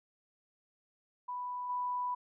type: tone with level steps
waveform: sine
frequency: 989 Hz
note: B5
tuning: 2 cents sharp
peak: -36 / -32 dBFS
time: 1.28-2.15 s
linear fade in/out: 10 ms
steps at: 1.69 s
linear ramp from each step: 10 ms
effects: none